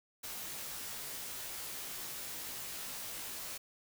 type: noise with comb filter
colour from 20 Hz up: white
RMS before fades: -43 dBFS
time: 0.23-3.58 s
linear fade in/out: 10 ms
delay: 17 ms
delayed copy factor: -0.8
effects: none